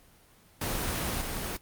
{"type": "noise with level steps", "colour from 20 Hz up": "pink", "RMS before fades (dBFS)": [-31, -34], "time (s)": [0.61, 1.57], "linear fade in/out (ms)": 5, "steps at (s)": 1.21, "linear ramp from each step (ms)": 5, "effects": ["pink hiss -59 dBFS RMS until 1.61 s", "Opus 24 kbps"]}